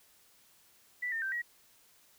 sine tone with pitch steps, 1971 / 1815 / 1563 / 1909 Hz, B6 / A#6 / G6 / A#6, -4 / -47 / -6 / +41 cents, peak -32 dBFS, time 1.02-1.42 s, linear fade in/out 10 ms, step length 100 ms, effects white hiss -64 dBFS RMS until 2.18 s

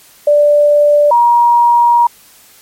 sine tone pair in turn, 587.3 / 949.7 Hz, D5 / A#5, 0 / +32 cents, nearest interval minor sixth, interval 832 cents, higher second, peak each -5 dBFS, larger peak neither, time 0.27-1.11 / 1.11-2.07 s, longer second, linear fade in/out 5 ms, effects white hiss -43 dBFS RMS until 2.61 s + MP3 64 kbps

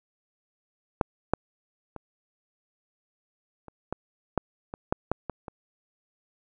clicks, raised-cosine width 1 ms, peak -7 / -7 / -24 / -29 / -16 / -9 / -21 / -9 / -10 / -17 / -23 dBFS, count 11, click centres 1.012 / 1.336 / 1.963 / 3.683 / 3.926 / 4.377 / 4.739 / 4.925 / 5.116 / 5.297 / 5.482 s, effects none

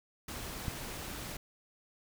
pink noise, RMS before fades -42 dBFS, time 0.28-1.37 s, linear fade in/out 5 ms
click, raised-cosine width 5 ms, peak -23 dBFS, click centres 0.682 s
effects none

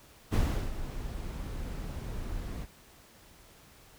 brown noise with ADSR envelope, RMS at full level -24 dBFS, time 0.31-2.67 s, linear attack 27 ms, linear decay 370 ms, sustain -13 dB, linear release 45 ms, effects pink hiss -57 dBFS RMS until 3.98 s

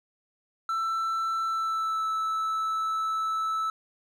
triangle tone with pitch glide, 1333 to 1310.9 Hz, E6 to E6, +19 to -10 cents, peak -24 dBFS, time 0.69-3.7 s, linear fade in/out 2 ms, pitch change -29 cents, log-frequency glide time 1.45-2.06 s, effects none

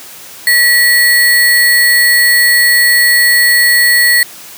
sine tone with sample-and-hold, 1933 Hz, B6, 38 cents flat, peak -5 dBFS, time 0.47-4.23 s, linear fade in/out 2 ms, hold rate 6300 Hz, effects white hiss -32 dBFS RMS until 4.57 s + high-pass 100 Hz 12 dB/octave

